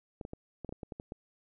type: clicks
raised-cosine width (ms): 2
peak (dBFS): -27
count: 10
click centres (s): 0.212 / 0.251 / 0.334 / 0.647 / 0.692 / 0.725 / 0.832 / 0.922 / 0.999 / 1.121
effects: none